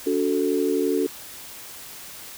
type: tone cluster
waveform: sine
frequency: 286.3 / 369.2 / 441.2 Hz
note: D4 / F#4 / A4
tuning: -44 / -4 / +5 cents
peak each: -24 dBFS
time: 0.06-1.07 s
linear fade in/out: 10 ms
effects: white hiss -40 dBFS RMS until 2.37 s